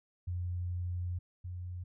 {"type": "tone pair in turn", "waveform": "sine", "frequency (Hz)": [88.8, 89.47], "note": ["F2", "F2"], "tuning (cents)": [29, 42], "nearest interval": "unison", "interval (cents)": 13, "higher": "second", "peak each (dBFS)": [-33, -38], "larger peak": "first", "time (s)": [[0.27, 1.19], [1.44, 1.84]], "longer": "first", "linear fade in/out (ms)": 10, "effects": []}